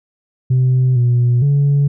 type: tone with pitch steps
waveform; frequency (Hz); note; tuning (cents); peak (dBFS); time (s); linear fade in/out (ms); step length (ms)
sine; 128.2 / 121.6 / 142.1; C3 / B2 / C#3; -35 / -26 / +43; -8; 0.5-1.88; 10; 460
effects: tanh soft clip ceiling -8 dBFS